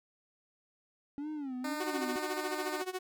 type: tone with vibrato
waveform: triangle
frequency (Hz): 277.9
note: C#4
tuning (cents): +4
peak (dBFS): -34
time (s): 1.18-2.16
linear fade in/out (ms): 0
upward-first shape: sine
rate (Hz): 1.9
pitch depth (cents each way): 180
type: tone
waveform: 10% pulse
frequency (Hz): 303.3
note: D#4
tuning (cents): -44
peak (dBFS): -28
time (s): 1.64-2.82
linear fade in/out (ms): 5
type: tone with tremolo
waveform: sawtooth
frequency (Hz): 370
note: F#4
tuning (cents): 0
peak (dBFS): -29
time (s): 1.8-2.99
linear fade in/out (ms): 5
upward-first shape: sine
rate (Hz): 14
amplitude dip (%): 90
effects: none